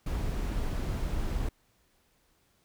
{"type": "noise", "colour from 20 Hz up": "brown", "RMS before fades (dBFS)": -31, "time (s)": [0.06, 1.49], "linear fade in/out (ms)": 5, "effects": ["pink hiss -69 dBFS RMS until 2.64 s"]}